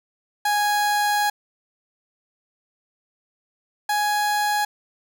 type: tone pair in turn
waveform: 30% pulse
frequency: 829 / 832.9 Hz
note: G#5 / G#5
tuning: -3 / +5 cents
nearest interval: unison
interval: 8 cents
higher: second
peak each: -16 / -17 dBFS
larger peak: first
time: 0.45-1.3 / 3.89-4.65 s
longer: first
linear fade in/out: 5 ms
effects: none